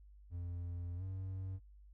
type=tone with pitch glide; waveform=triangle; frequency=87.31 to 94.66 Hz; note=F2 to F#2; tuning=0 to +40 cents; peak=-38 dBFS; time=0.3-1.6 s; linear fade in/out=50 ms; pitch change=+140 cents; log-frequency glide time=0.96-1.03 s; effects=noise-tail reverb RT60 0.1 s tail -24 dB re dry + added 50 Hz sine -56 dBFS peak until 1.93 s